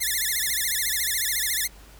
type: tone with vibrato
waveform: 5% pulse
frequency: 1907 Hz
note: A#6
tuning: 39 cents sharp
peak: -13 dBFS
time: 0-1.68 s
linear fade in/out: 20 ms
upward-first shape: sine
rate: 14 Hz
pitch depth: 200 cents each way
effects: added 50 Hz sine -47 dBFS peak until 1.99 s + pink hiss -51 dBFS RMS until 1.99 s